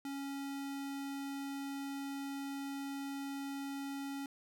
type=tone; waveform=square; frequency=277.2 Hz; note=C#4; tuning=in tune; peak=-40 dBFS; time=0.05-4.26 s; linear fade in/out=2 ms; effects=none